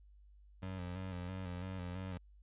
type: tone with vibrato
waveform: 25% pulse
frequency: 91.5 Hz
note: F#2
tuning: 19 cents flat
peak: -37 dBFS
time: 0.62-2.18 s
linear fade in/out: 10 ms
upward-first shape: square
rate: 3 Hz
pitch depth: 47 cents each way
effects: added 50 Hz sine -58 dBFS peak until 2.42 s + resampled to 8000 Hz

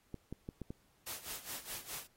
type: clicks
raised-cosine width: 3 ms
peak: -29 dBFS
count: 5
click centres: 0.143 / 0.326 / 0.489 / 0.617 / 0.705 s
type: noise with tremolo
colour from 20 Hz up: white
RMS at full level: -42 dBFS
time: 1.06-2.07 s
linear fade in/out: 10 ms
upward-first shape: sine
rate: 4.8 Hz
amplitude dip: 80%
effects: pink hiss -72 dBFS RMS until 2.16 s + AAC 48 kbps

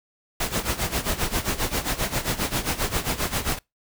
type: noise with tremolo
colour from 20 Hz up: pink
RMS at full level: -23 dBFS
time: 0.4-3.59 s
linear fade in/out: 5 ms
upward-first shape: sine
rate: 7.5 Hz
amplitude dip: 80%
effects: noise-tail reverb RT60 0.2 s tail -24 dB re dry

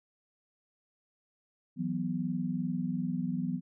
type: chord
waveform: sine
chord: E suspended second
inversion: none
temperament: equal with one note detuned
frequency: 164.81 / 185 / 247.7 Hz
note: E3 / F#3 / B3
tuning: 0 / 0 / +5 cents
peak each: -35 / -34 / -34 dBFS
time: 1.76-3.61 s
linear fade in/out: 50 ms
effects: none

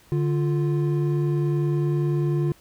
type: tone pair together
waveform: triangle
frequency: 146.48 / 349.2 Hz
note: D3 / F4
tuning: -4 / 0 cents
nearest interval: octave + minor third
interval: 1504 cents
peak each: -19 / -24 dBFS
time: 0.12-2.52 s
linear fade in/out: 0 ms
effects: pink hiss -55 dBFS RMS until 2.6 s

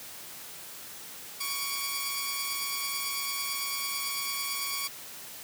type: tone cluster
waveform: 10% pulse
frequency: 1114 / 2376 / 4743 Hz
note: C#6 / D7 / D8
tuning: +8 / +20 / +16 cents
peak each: -26 / -28 / -29 dBFS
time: 1.4-4.88 s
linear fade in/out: 10 ms
effects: white hiss -44 dBFS RMS until 5.43 s + high-pass 80 Hz 12 dB/octave

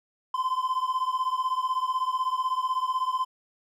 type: beating tone pair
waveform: triangle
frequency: 1023 / 1039 Hz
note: C6 / C6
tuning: -39 / -12 cents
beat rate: 16 Hz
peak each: -25 / -27 dBFS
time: 0.34-3.25 s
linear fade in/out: 5 ms
effects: none

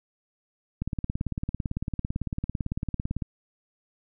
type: click train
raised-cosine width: 5 ms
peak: -16 dBFS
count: 44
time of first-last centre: 0.82-3.222 s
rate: 17.9 Hz
effects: none

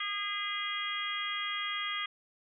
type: harmonic tone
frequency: 409.1 Hz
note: G#4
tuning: 26 cents flat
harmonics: 3 / 4 / 5 / 6 / 7 / 8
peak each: -38 / -44 / -37 / -45 / -45 / -37 dBFS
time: 0-2.06 s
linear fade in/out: 5 ms
effects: none

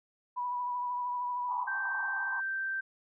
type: tone with vibrato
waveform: sine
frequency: 982 Hz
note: B5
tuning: 10 cents flat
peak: -31 dBFS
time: 0.36-1.65 s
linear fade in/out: 20 ms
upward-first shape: triangle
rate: 13 Hz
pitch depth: 27 cents each way
type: band-pass noise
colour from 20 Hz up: pink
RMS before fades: -40 dBFS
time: 1.48-2.41 s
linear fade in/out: 20 ms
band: 810 to 1100 Hz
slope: 96 dB/octave
type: tone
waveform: sine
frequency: 1564 Hz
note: G6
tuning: 4 cents flat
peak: -31 dBFS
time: 1.67-2.81 s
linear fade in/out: 10 ms
effects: none

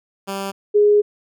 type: tone pair in turn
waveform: 10% pulse / sine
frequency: 195.9 / 415.1 Hz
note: G3 / G#4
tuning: -1 / -1 cents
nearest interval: octave + minor second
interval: 1300 cents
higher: second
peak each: -16 / -10 dBFS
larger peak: second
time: 0.27-0.52 / 0.74-1.02 s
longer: second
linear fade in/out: 20 ms
effects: none

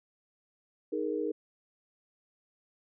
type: chord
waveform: sine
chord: D# suspended fourth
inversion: none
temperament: equal with one note detuned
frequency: 311.1 / 415.3 / 469.4 Hz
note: D#4 / G#4 / A#4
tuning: 0 / 0 / +12 cents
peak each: -34 dBFS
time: 0.92-1.32 s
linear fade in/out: 10 ms
effects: none

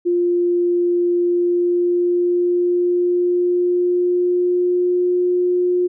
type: tone with pitch glide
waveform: sine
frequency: 350.2 to 358 Hz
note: F4 to F4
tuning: +5 to +43 cents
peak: -14 dBFS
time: 0.05-5.88 s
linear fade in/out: 20 ms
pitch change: +38 cents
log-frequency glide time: 1.24-5.13 s
effects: none

